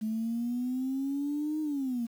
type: exponential two-way sweep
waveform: sine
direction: up then down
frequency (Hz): 215.3 to 311.1 to 227.5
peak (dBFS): -28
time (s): 0.01-2.07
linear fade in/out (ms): 20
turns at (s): 1.61
effects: tanh soft clip ceiling -24 dBFS + 9-bit